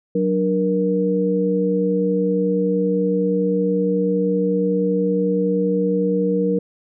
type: tone cluster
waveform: sine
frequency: 185.7 / 296.4 / 471.1 Hz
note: F#3 / D4 / A#4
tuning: +7 / +16 / +18 cents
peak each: -20 / -24 / -19 dBFS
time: 0.15-6.59 s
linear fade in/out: 5 ms
effects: none